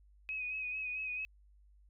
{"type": "tone with vibrato", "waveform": "sine", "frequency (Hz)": 2522, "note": "D#7", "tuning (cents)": 23, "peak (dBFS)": -36, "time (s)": [0.29, 1.25], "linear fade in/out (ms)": 0, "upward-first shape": "sine", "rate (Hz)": 4.5, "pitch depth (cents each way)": 38, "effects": ["added 50 Hz sine -60 dBFS peak until 1.89 s"]}